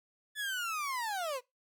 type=linear sweep; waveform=30% pulse; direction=down; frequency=1742 to 476.2 Hz; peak=-31 dBFS; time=0.35-1.41 s; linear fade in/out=50 ms; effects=noise-tail reverb RT60 0.2 s tail -22 dB re dry